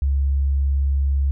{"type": "tone", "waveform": "sine", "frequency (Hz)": 69, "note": "C#2", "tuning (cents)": -7, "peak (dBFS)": -16, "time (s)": [0.02, 1.31], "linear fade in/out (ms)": 0, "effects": []}